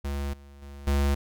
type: tone with level steps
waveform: square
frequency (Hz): 70.3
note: C#2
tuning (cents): +25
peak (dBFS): -29 / -47 / -41 / -22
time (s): 0.04-1.15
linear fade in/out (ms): 10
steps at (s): 0.33 / 0.62 / 0.87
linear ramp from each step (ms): 5
effects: none